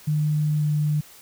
sine tone with pitch glide, 151.1 to 149.88 Hz, D3 to D3, +50 to +36 cents, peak -19 dBFS, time 0.07-1.01 s, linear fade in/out 10 ms, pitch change -14 cents, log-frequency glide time 0.55-0.63 s, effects white hiss -48 dBFS RMS until 1.21 s

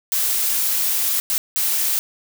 blue noise bursts at uneven times, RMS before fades -20 dBFS, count 3, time 0.12-1.2 / 1.3-1.38 / 1.56-1.99 s, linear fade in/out 0 ms, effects none

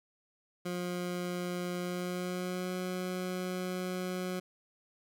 20% pulse tone with pitch glide, 178 to 182.79 Hz, F3 to F#3, +33 to -21 cents, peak -29 dBFS, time 0.65-4.4 s, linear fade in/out 10 ms, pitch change +46 cents, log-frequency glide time 1.8-2.75 s, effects none

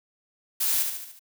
blue noise with echo, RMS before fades -25 dBFS, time 0.6-0.83 s, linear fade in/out 10 ms, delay 73 ms, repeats 5, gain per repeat -5 dB, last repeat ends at 1.195 s, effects none

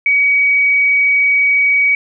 sine tone, 2263 Hz, C#7, 35 cents sharp, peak -9 dBFS, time 0.06-1.95 s, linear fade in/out 2 ms, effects none

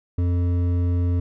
triangle tone with hard clipping, 88 Hz, F2, 14 cents sharp, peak -20 dBFS, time 0.18-1.2 s, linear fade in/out 5 ms, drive 13 dB, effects none

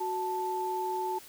sine tone pair together, 369.9 / 879.8 Hz, F#4 / A5, 0 / 0 cents, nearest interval octave + minor third, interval 1500 cents, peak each -34 / -31 dBFS, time 0-1.19 s, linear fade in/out 10 ms, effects white hiss -51 dBFS RMS until 1.28 s

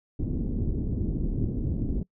pink low-pass noise, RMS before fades -28 dBFS, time 0.19-2.03 s, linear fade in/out 5 ms, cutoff 330 Hz, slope 24 dB/octave, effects noise-tail reverb RT60 0.1 s tail -23 dB re dry

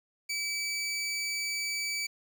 20% pulse tone, 2300 Hz, D7, 37 cents flat, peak -26 dBFS, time 0.29-2.07 s, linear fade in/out 10 ms, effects 10-bit

